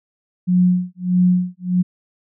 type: tone with tremolo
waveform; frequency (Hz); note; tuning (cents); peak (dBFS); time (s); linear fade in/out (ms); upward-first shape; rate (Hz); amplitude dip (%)
sine; 180.5; F#3; -43; -10; 0.47-1.83; 20; sine; 1.6; 100
effects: none